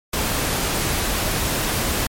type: noise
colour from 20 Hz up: pink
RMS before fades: -22 dBFS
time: 0.13-2.07 s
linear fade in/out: 5 ms
effects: MP3 64 kbps